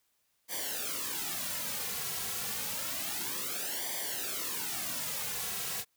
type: noise with flanger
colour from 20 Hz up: white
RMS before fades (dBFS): -36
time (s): 0.48-5.85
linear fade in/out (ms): 50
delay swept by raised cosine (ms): 0.74 to 3.34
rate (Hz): 0.29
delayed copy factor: -0.85
effects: white hiss -75 dBFS RMS until 5.96 s